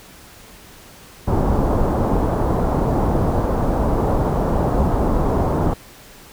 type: low-pass noise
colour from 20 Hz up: pink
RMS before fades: -18 dBFS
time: 1.27-5.74 s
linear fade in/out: 10 ms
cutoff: 990 Hz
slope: 24 dB/octave
effects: pink hiss -43 dBFS RMS until 6.32 s

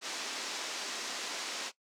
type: band-pass noise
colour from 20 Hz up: white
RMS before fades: -39 dBFS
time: 0.01-1.72 s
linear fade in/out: 50 ms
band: 250 to 6500 Hz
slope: 24 dB/octave
effects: noise-tail reverb RT60 0.1 s tail -18 dB re dry

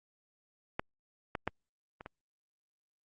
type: clicks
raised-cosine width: 0.5 ms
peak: -17 / -19 / -16 / -30 / -28 dBFS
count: 5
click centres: 0.795 / 1.352 / 1.476 / 2.009 / 2.061 s
effects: Opus 48 kbps

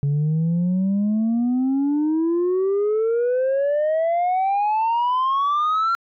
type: exponential sweep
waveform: sine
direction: up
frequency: 139.8 to 1376 Hz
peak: -15 dBFS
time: 0.03-5.95 s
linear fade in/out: 0 ms
effects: tanh soft clip ceiling -16 dBFS

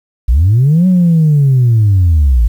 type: linear two-way sweep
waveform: sine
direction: up then down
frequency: 51.8 to 187.6 to 51.8 Hz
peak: -4 dBFS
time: 0.28-2.48 s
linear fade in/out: 10 ms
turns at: 0.87 s
effects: tanh soft clip ceiling -3 dBFS + 7-bit

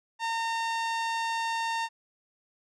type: tone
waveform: sawtooth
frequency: 913 Hz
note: A#5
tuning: 36 cents flat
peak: -24 dBFS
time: 0.19-1.89 s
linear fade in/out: 50 ms
effects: low-pass 6000 Hz 12 dB/octave

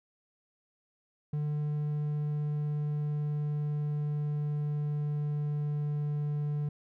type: tone with pitch glide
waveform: triangle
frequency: 148.9 to 147.45 Hz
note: D3 to D3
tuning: +24 to +7 cents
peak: -27 dBFS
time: 1.33-6.69 s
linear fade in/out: 5 ms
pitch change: -17 cents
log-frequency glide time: 1.61-6.34 s
effects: none

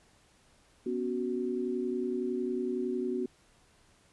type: chord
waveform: sine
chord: B suspended second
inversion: none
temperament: just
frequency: 246.9 / 277.8 / 370.4 Hz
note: B3 / C#4 / F#4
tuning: 0 / +4 / +2 cents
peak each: -34 / -38 / -32 dBFS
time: 0.86-3.26 s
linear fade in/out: 5 ms
effects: pink hiss -64 dBFS RMS until 4.12 s + resampled to 24000 Hz

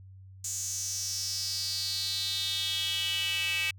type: tone with high-pass filter sweep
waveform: square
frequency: 174.61 Hz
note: F3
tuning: in tune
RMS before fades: -32 dBFS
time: 0.44-3.71 s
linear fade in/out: 5 ms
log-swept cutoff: 6900 to 2500 Hz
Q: 5.7
effects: added 95 Hz sine -47 dBFS peak until 3.78 s

